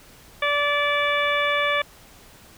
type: harmonic tone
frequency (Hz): 580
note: D5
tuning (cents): -22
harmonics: 1 / 2 / 3 / 4 / 5 / 6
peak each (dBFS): -25 / -25 / -26 / -25 / -34 / -30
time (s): 0.42-1.82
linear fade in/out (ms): 5
effects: pink hiss -49 dBFS RMS until 2.57 s